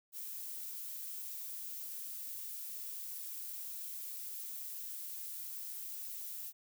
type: noise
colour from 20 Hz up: violet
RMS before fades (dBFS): -44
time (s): 0.12-6.53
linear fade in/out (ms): 50
effects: none